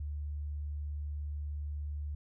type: tone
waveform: sine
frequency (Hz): 73.6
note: D2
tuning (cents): +4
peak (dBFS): -35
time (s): 0-2.15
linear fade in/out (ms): 5
effects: none